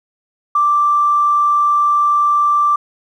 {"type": "tone with tanh clipping", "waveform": "triangle", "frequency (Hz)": 1174.7, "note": "D6", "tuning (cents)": 0, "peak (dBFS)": -10, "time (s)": [0.55, 2.76], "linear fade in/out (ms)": 5, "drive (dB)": 3, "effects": []}